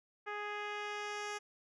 10% pulse tone with low-pass filter sweep, 415.3 Hz, G#4, in tune, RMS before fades -41 dBFS, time 0.26-1.39 s, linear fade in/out 20 ms, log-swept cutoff 1900 to 7100 Hz, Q 1.1, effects none

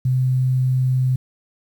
sine tone, 128.6 Hz, C3, 30 cents flat, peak -15 dBFS, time 0.05-1.16 s, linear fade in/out 5 ms, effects 8-bit

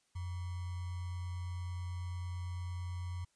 sine tone with sample-and-hold, 89.1 Hz, F2, 35 cents sharp, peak -37 dBFS, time 0.15-3.25 s, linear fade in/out 10 ms, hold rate 1050 Hz, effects white hiss -75 dBFS RMS until 3.35 s + resampled to 22050 Hz

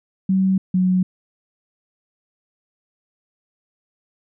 sine tone pair in turn, 190.1 / 184.26 Hz, F#3 / F#3, +47 / -7 cents, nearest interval minor second, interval 54 cents, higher first, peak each -14 dBFS, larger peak neither, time 0.29-0.58 / 0.74-1.03 s, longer neither, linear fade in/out 5 ms, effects none

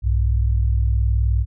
sine tone pair together, 61.74 / 101.11 Hz, B1 / G#2, 0 / -46 cents, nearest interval major sixth, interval 854 cents, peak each -16 / -21 dBFS, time 0.02-1.46 s, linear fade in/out 50 ms, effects none

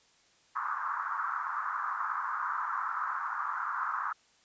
white band-pass noise, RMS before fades -34 dBFS, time 0.55-4.13 s, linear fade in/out 10 ms, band 1000 to 1400 Hz, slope 48 dB/octave, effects white hiss -65 dBFS RMS until 4.44 s + resampled to 16000 Hz

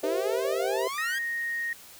sawtooth exponential sweep, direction up, 291.5 to 1661.2 Hz, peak -28 dBFS, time 0.03-1.19 s, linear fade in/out 10 ms
sine chord, C dominant seventh, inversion second, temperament just, 392.4 / 470.9 / 523.3 / 654.1 Hz, G4 / Bb4 / C5 / E5, +2 / +18 / 0 / -14 cents, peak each -30 / -33 / -31 / -32 dBFS, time 0.03-0.88 s, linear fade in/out 5 ms
sine tone, 1864.7 Hz, A#6, in tune, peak -28 dBFS, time 0.98-1.73 s, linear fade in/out 2 ms
effects white hiss -49 dBFS RMS until 1.99 s

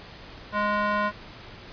square tone with band-pass filter, 207.7 Hz, G#3, in tune, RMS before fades -25 dBFS, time 0.52-1.12 s, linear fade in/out 50 ms, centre 1200 Hz, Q 1.9, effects pink hiss -44 dBFS RMS until 1.72 s + resampled to 11025 Hz

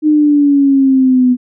sine exponential sweep, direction down, 307.5 to 246.9 Hz, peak -6 dBFS, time 0.02-1.37 s, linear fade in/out 50 ms, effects none

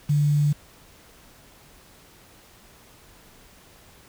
sine tone with quantisation, 146.83 Hz, D3, in tune, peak -17 dBFS, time 0.09-0.53 s, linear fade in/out 10 ms, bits 7, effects pink hiss -52 dBFS RMS until 4.08 s

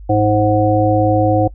harmonic tone, 105.4 Hz, G#2, 26 cents sharp, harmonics 1 / 3 / 5 / 7, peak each -16 / -16 / -16 / -16 dBFS, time 0.09-1.48 s, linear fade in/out 10 ms, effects noise-tail reverb RT60 0.1 s tail -22 dB re dry + added 50 Hz sine -31 dBFS peak until 1.54 s

